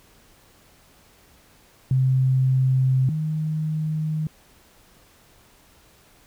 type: tone pair in turn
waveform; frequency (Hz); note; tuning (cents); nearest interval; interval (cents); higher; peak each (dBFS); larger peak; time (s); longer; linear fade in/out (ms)
sine; 130.81 / 155.56; C3 / D#3; 0 / 0; minor third; 300; second; -16 / -22; first; 1.91-3.09 / 3.09-4.27; neither; 2
effects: pink hiss -55 dBFS RMS until 6.26 s